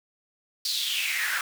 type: noise with high-pass filter sweep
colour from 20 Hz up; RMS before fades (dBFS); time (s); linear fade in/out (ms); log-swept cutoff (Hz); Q
pink; -28; 0.65-1.41; 2; 4600 to 1400; 5.7
effects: none